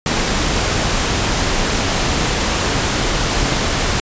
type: noise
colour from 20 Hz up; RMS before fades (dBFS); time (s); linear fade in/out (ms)
pink; -17; 0.06-4; 2
effects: resampled to 16000 Hz